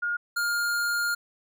sine / square tone pair in turn, 1424 / 1411.7 Hz, F6 / F6, +33 / +18 cents, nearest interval unison, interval 15 cents, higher first, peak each -25 / -25 dBFS, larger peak neither, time 0.02-0.17 / 0.36-1.15 s, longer second, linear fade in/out 10 ms, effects none

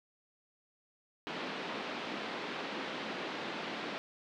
pink band-pass noise, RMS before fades -40 dBFS, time 1.27-3.98 s, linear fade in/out 0 ms, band 210 to 3900 Hz, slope 24 dB/octave, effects none

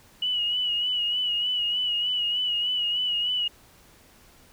sine tone with vibrato, 2925 Hz, F#7, 21 cents flat, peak -23 dBFS, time 0.22-3.48 s, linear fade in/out 5 ms, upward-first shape sine, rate 3.3 Hz, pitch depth 43 cents each way, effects pink hiss -55 dBFS RMS until 4.52 s

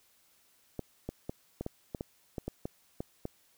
clicks, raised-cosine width 2 ms, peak -22 dBFS, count 12, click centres 0.793 / 1.09 / 1.295 / 1.61 / 1.664 / 1.948 / 2.009 / 2.382 / 2.48 / 2.655 / 3.005 / 3.254 s, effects white hiss -67 dBFS RMS until 3.57 s

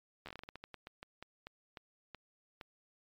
slowing click train, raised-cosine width 0.3 ms, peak -30 dBFS, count 19, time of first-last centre 0.26-2.612 s, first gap 12 ms, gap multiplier 1.24, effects MP3 96 kbps

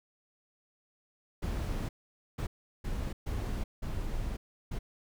brown noise bursts at uneven times, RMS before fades -34 dBFS, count 6, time 1.42-1.89 / 2.38-2.47 / 2.84-3.13 / 3.26-3.64 / 3.82-4.37 / 4.71-4.79 s, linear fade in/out 10 ms, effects none

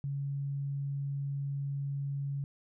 sine tone, 140 Hz, C#3, 18 cents sharp, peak -32 dBFS, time 0.04-2.44 s, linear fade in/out 0 ms, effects none

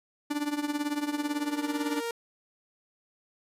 45% pulse tone with tremolo, 293.7 Hz, D4, in tune, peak -25 dBFS, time 0.3-2.01 s, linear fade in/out 10 ms, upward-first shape triangle, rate 18 Hz, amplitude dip 85%
sawtooth tone with exponential growth, 465.7 Hz, A#4, 2 cents flat, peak -26 dBFS, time 0.5-2.11 s, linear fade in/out 2 ms, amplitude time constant 350 ms
effects resampled to 32000 Hz

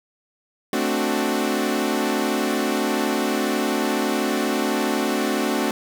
sawtooth chord, D dominant seventh, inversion second, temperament equal, 220 / 261.6 / 293.7 / 370 Hz, A3 / C4 / D4 / F#4, 0 / 0 / 0 / 0 cents, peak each -22 dBFS, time 0.73-5.71 s, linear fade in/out 2 ms, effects 8-bit

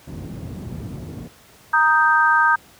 white low-pass noise, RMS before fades -30 dBFS, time 0.07-1.28 s, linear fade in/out 5 ms, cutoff 150 Hz, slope 12 dB/octave
sine chord, Eb major, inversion second, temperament equal, 932.3 / 1244.5 / 1568 Hz, Bb5 / Eb6 / G6, 0 / 0 / 0 cents, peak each -18 / -18 / -16 dBFS, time 1.73-2.56 s, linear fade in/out 10 ms
effects pink hiss -49 dBFS RMS until 2.79 s + high-pass 80 Hz 12 dB/octave

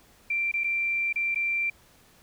sine tone with dropouts, 2357 Hz, D7, 6 cents sharp, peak -24 dBFS, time 0.3-1.7 s, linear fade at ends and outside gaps 5 ms, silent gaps 0.516-0.538 / 0.637-0.642 / 1.128-1.158 / 1.347-1.357 s, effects pink hiss -58 dBFS RMS until 2.22 s

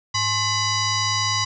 sine tone with frequency modulation, 2970 Hz, F#7, 6 cents sharp, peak -19 dBFS, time 0.14-1.45 s, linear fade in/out 10 ms, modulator 955 Hz, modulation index 3, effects none

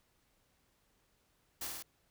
white noise with echo, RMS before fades -40 dBFS, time 1.61-1.67 s, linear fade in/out 5 ms, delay 52 ms, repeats 3, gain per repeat -2 dB, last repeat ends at 1.826 s, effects pink hiss -74 dBFS RMS until 2.1 s

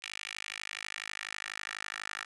10% pulse tone with high-pass filter sweep, 52.1 Hz, G#1, 6 cents sharp, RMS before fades -41 dBFS, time 0.02-2.25 s, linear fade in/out 10 ms, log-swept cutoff 2400 to 1600 Hz, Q 2.5, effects resampled to 22050 Hz + 10-bit

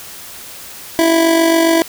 25% pulse tone with amplitude modulation, 329.6 Hz, E4, in tune, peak -4 dBFS, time 0.99-1.82 s, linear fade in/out 0 ms, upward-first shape sine, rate 47.4 Hz, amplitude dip 45%, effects white hiss -33 dBFS RMS until 1.88 s

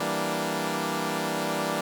10% pulse chord, E half-diminished seventh, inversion none, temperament equal, 164.81 / 196 / 233.1 / 293.7 Hz, E3 / G3 / Bb3 / D4, 0 / 0 / 0 / 0 cents, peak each -24 dBFS, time 0-1.81 s, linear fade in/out 5 ms, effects none

